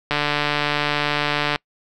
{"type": "click train", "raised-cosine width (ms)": 0.3, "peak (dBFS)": -4, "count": 214, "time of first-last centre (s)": [0.11, 1.559], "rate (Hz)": 147, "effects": ["noise-tail reverb RT60 0.1 s tail -26 dB re dry"]}